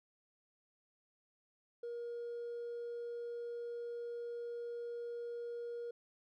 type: tone with hard clipping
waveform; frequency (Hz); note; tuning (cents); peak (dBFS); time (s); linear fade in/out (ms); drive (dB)
triangle; 473.8; A#4; +28; -40; 1.83-5.91; 5; 2
effects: none